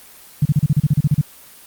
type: tone bursts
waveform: sine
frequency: 146.83 Hz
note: D3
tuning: in tune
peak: -10 dBFS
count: 12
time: 0.42-1.213 s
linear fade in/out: 5 ms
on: 34 ms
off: 35 ms
effects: white hiss -43 dBFS RMS until 1.66 s + Opus 24 kbps